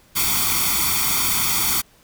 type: noise with comb filter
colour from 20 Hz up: white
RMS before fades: -20 dBFS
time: 0.15-1.82 s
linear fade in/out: 20 ms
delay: 0.88 ms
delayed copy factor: +0.9
effects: pink hiss -54 dBFS RMS until 2.03 s